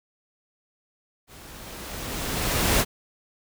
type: noise with level ramp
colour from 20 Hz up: pink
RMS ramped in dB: -47 to -19 dBFS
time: 1.27-2.85 s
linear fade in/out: 50 ms
effects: none